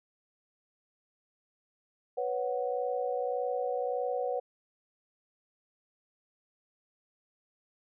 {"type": "chord", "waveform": "sine", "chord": "B suspended second", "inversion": "none", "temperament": "just", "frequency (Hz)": [493.9, 555.6, 740.8], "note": ["B4", "C#5", "F#5"], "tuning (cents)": [0, 4, 2], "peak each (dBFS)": [-32, -35, -35], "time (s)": [2.17, 4.4], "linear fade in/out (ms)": 10, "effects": []}